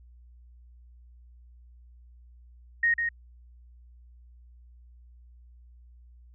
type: tone with echo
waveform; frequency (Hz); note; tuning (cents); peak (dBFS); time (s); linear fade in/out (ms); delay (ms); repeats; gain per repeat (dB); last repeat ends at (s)
sine; 1864; A#6; -1; -20; 2.83-2.94; 5; 150; 1; -5; 3.09
effects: added 60 Hz sine -50 dBFS peak until 6.34 s